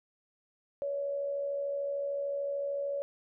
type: tone with amplitude modulation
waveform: sine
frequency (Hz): 564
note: C#5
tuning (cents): +30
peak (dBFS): -29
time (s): 0.82-3.02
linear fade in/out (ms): 0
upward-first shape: sine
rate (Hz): 73.4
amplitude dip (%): 40
effects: none